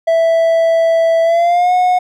triangle tone with pitch glide, 659.3 to 727.3 Hz, E5 to F#5, 0 to -30 cents, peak -7 dBFS, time 0.07-1.99 s, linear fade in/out 10 ms, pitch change +170 cents, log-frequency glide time 1.23-1.73 s, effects none

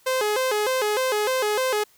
sawtooth tone with vibrato, 467 Hz, A#4, 3 cents sharp, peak -17 dBFS, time 0.06-1.84 s, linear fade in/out 10 ms, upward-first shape square, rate 3.3 Hz, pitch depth 180 cents each way, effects white hiss -58 dBFS RMS until 1.97 s

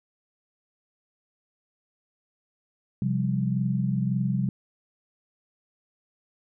sine chord, C suspended fourth, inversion none, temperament just, 130.81 / 174.42 / 196.22 Hz, C3 / F3 / G3, 0 / -2 / +2 cents, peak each -26 / -29 / -27 dBFS, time 3.02-4.49 s, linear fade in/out 2 ms, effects none

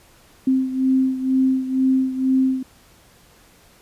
sine beating tone pair, 261.6 / 263.7 Hz, C4 / C4, 0 / +14 cents, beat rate 2.1 Hz, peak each -17 / -22 dBFS, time 0.47-2.63 s, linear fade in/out 5 ms, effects pink hiss -52 dBFS RMS until 3.81 s + resampled to 32000 Hz

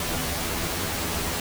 pink noise with comb filter, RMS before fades -28 dBFS, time 0-1.4 s, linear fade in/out 2 ms, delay 12 ms, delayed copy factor +1, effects none

